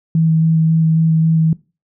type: tone with vibrato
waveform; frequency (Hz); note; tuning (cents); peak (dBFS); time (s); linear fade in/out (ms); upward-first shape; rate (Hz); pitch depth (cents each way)
sine; 161.2; E3; -38; -10; 0.15-1.53; 2; square; 3.7; 9
effects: noise-tail reverb RT60 0.3 s tail -21 dB re dry